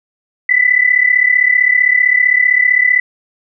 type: tone pair together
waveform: sine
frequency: 1975.5 / 2011 Hz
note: B6 / B6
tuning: 0 / +31 cents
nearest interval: unison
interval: 31 cents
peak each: -11 dBFS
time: 0.49-3 s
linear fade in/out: 5 ms
effects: none

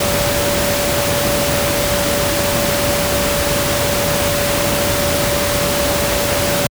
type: tone in noise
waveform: sine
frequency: 576 Hz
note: D5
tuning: 34 cents flat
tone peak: -19 dBFS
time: 0-6.67 s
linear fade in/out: 5 ms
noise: pink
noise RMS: -17 dBFS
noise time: 0-6.67 s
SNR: -5 dB
effects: high-pass 60 Hz 12 dB/octave

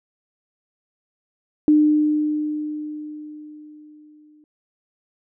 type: tone with exponential decay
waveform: sine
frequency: 302.1 Hz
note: D4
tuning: 49 cents sharp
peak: -10 dBFS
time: 1.68-4.44 s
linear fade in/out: 1 ms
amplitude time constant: 600 ms
effects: none

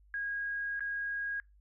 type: tone with dropouts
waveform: sine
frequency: 1639 Hz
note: G#6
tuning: 23 cents flat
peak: -33 dBFS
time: 0.14-1.4 s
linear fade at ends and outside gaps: 1 ms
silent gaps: 0.795-0.806 s
effects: noise-tail reverb RT60 0.2 s tail -24 dB re dry + added 50 Hz sine -59 dBFS peak until 1.6 s

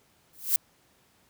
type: noise with exponential growth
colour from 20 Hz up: violet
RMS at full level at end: -19 dBFS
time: 0.33-0.56 s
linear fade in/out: 2 ms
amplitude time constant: 48 ms
effects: pink hiss -64 dBFS RMS until 1.29 s + high-pass 80 Hz 12 dB/octave

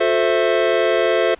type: chord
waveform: square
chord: F# half-diminished seventh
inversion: none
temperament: equal with one note detuned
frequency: 360.7 / 440 / 523.3 / 659.3 Hz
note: F#4 / A4 / C5 / E5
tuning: -44 / 0 / 0 / 0 cents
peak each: -22 / -21 / -21 / -20 dBFS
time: 0-1.35 s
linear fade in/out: 10 ms
effects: pink hiss -48 dBFS RMS until 1.39 s + resampled to 8000 Hz

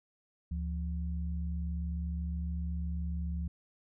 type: tone pair together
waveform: sine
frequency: 73 / 173.62 Hz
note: D2 / F3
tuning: -10 / -10 cents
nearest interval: octave + minor third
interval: 1500 cents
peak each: -33 / -39 dBFS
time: 0.51-3.48 s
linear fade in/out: 5 ms
effects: none

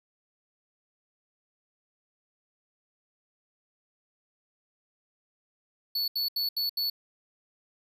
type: tone bursts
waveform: square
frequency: 4435 Hz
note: C#8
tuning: in tune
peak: -27 dBFS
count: 5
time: 5.95-6.9 s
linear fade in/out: 5 ms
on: 130 ms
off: 75 ms
effects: none

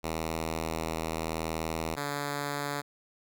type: tone pair in turn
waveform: 5% pulse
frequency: 80.7 / 143.79 Hz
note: E2 / D3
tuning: -36 / -36 cents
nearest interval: minor seventh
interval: 1000 cents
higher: second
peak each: -20 dBFS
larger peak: neither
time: 0.03-1.96 / 1.96-2.82 s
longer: first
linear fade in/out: 20 ms
effects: none

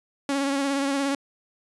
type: tone with vibrato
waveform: sawtooth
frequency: 277.2 Hz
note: C#4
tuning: in tune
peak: -19 dBFS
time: 0.29-1.15 s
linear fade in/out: 2 ms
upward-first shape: sine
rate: 17 Hz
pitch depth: 33 cents each way
effects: resampled to 24000 Hz

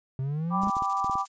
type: exponential sweep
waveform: triangle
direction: up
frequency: 129.2 to 207.7 Hz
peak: -25 dBFS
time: 0.19-0.7 s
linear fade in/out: 2 ms
type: chord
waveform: sine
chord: G major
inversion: none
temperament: equal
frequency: 784 / 987.8 / 1174.7 Hz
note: G5 / B5 / D6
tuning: 0 / 0 / 0 cents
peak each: -30 / -31 / -27 dBFS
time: 0.5-1.26 s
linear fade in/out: 50 ms
type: noise with tremolo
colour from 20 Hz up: violet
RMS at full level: -37 dBFS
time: 0.61-1.28 s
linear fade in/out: 20 ms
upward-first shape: square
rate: 14 Hz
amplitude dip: 75%
type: clicks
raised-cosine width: 3 ms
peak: -26 dBFS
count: 7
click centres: 0.635 / 0.672 / 0.768 / 0.822 / 1.045 / 1.097 / 1.155 s
effects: resampled to 16000 Hz

